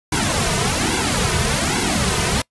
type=noise with flanger; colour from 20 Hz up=pink; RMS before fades=-19 dBFS; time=0.12-2.42 s; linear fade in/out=5 ms; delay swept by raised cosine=1.6 to 3.7 ms; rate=1.2 Hz; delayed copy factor=-0.9; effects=noise-tail reverb RT60 0.1 s tail -24 dB re dry + resampled to 24000 Hz